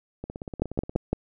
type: two click trains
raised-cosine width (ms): 2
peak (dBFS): -21 / -10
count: 13 / 4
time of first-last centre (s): 0.24-0.954 / 0.62-1.13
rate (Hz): 16.8 / 5.88
effects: none